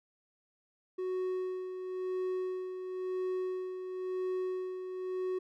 triangle tone with tremolo, 370 Hz, F#4, in tune, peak -29 dBFS, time 0.98-5.39 s, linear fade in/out 10 ms, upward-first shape sine, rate 0.97 Hz, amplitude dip 55%, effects none

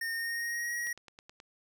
square tone with pitch glide, 1832 to 1898.8 Hz, A#6 to A#6, -31 to +31 cents, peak -33 dBFS, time 0.01-0.93 s, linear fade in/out 5 ms, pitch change +62 cents, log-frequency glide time 0.13-0.73 s
click train, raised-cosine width 0.2 ms, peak -32 dBFS, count 6, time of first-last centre 0.87-1.401 s, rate 9.41 Hz
effects none

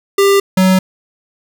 square tone pair in turn, 396.8 / 187.26 Hz, G4 / F#3, +21 / +21 cents, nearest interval octave + minor second, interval 1300 cents, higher first, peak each -8 / -8 dBFS, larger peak neither, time 0.18-0.4 / 0.57-0.79 s, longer neither, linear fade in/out 5 ms, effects none

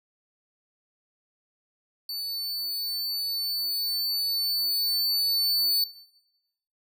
45% pulse tone with level ramp, 4499 Hz, C#8, 25 cents sharp, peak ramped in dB -30 to -21 dBFS, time 2.09-5.84 s, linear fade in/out 2 ms, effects noise-tail reverb RT60 0.9 s tail -18 dB re dry

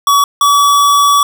square tone pair in turn, 1133 / 1141.5 Hz, C#6 / D6, +37 / -50 cents, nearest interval unison, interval 13 cents, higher second, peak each -7 dBFS, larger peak neither, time 0.07-0.24 / 0.41-1.23 s, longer second, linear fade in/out 2 ms, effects none

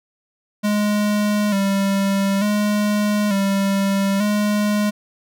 square tone with vibrato, 202.4 Hz, G#3, 44 cents flat, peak -17 dBFS, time 0.63-4.91 s, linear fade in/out 20 ms, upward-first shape square, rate 0.56 Hz, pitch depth 50 cents each way, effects none

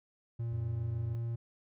triangle tone, 116.54 Hz, A#2, in tune, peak -31 dBFS, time 0.39-1.36 s, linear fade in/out 10 ms
triangle tone with vibrato, 90 Hz, F#2, 47 cents flat, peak -37 dBFS, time 0.52-1.15 s, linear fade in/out 0 ms, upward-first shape square, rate 8.5 Hz, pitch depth 12 cents each way
effects none

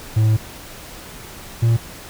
triangle tone pair in turn, 109.3 / 115.43 Hz, A2 / A#2, -11 / -17 cents, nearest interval minor second, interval 94 cents, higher second, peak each -10 dBFS, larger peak neither, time 0.16-0.37 / 1.62-1.77 s, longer first, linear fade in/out 10 ms, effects pink hiss -37 dBFS RMS until 2.09 s

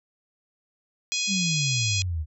harmonic tone, 833 Hz, G#5, 5 cents sharp, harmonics 3 / 4 / 5 / 6 / 7 / 8 / 9, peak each -30 / -31 / -32 / -33 / -33 / -34 / -35 dBFS, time 1.12-2.02 s, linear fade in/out 0 ms
sine exponential sweep, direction down, 205.3 to 74.2 Hz, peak -25 dBFS, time 1.27-2.26 s, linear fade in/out 50 ms
effects none

